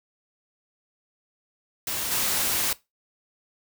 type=noise with level steps; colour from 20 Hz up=white; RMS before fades=-29 / -25 dBFS; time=1.87-2.73 s; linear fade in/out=2 ms; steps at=2.11 s; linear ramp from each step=10 ms; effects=noise-tail reverb RT60 0.2 s tail -19 dB re dry